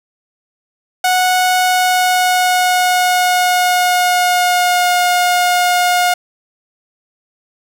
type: tone with pitch glide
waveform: sawtooth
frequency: 735 to 715.7 Hz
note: F#5 to F5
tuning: -12 to +42 cents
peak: -7 dBFS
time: 1.04-6.14 s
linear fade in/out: 5 ms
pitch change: -46 cents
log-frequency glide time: 1.6-4.92 s
effects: none

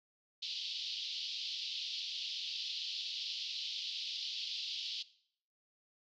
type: band-pass noise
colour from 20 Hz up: pink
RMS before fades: -41 dBFS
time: 0.42-5.03 s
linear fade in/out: 10 ms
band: 3000 to 4900 Hz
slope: 48 dB/octave
effects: noise-tail reverb RT60 0.6 s tail -18 dB re dry

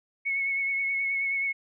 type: tone with vibrato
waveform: sine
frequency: 2200 Hz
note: C#7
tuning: 14 cents flat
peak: -25 dBFS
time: 0.25-1.53 s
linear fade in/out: 20 ms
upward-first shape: sine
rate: 9.4 Hz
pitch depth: 21 cents each way
effects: none

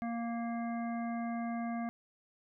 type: harmonic tone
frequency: 233.1 Hz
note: A#3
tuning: in tune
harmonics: 1 / 3 / 5 / 7 / 9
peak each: -35 / -40 / -48 / -52 / -51 dBFS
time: 0.02-1.89 s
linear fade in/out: 0 ms
effects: none

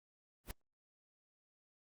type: noise with exponential growth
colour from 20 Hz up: pink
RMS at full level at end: -38 dBFS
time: 0.44-0.51 s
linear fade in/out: 1 ms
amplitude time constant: 15 ms
effects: Opus 32 kbps

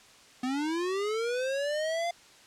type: linear sweep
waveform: square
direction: up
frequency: 246.9 to 698.5 Hz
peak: -29 dBFS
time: 0.43-2.11 s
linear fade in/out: 5 ms
effects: white hiss -55 dBFS RMS until 2.46 s + low-pass 7000 Hz 12 dB/octave

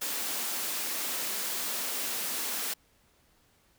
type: high-pass noise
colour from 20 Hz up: white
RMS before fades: -33 dBFS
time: 0.01-2.74 s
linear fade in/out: 10 ms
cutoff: 190 Hz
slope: 48 dB/octave
effects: pink hiss -66 dBFS RMS until 3.78 s

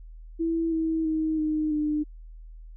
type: tone with pitch steps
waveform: sine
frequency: 329.6 / 322.3 / 315.1 / 308.1 / 301.2 Hz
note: E4 / E4 / D#4 / D#4 / D4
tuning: 0 / -39 / +22 / -17 / +44 cents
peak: -23 dBFS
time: 0.39-2.04 s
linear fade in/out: 20 ms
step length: 330 ms
effects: added 40 Hz sine -41 dBFS peak until 2.76 s

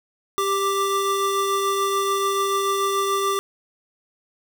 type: tone pair together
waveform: square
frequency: 394.3 / 1176 Hz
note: G4 / D6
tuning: +10 / +2 cents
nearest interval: octave + perfect fifth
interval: 1892 cents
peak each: -24 / -23 dBFS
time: 0.38-3.39 s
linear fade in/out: 0 ms
effects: none

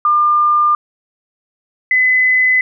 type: tone pair in turn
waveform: sine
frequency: 1200 / 2018 Hz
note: D6 / B6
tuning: +37 / +37 cents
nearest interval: major sixth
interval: 900 cents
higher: second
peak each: -9 dBFS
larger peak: neither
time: 0.05-0.75 / 1.91-2.61 s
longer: neither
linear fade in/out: 2 ms
effects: none

